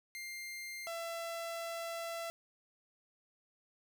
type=tone pair in turn; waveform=sawtooth; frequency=2100 / 670.3 Hz; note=C7 / E5; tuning=+6 / +29 cents; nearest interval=octave + minor sixth; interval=1977 cents; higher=first; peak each=-39 / -35 dBFS; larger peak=second; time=0.15-0.87 / 0.87-2.3 s; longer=second; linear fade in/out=0 ms; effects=none